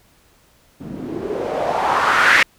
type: noise with low-pass filter sweep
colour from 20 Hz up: blue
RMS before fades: -18 dBFS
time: 0.8-2.43 s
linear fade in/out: 5 ms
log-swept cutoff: 200 to 2000 Hz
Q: 3
effects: pink hiss -55 dBFS RMS until 2.58 s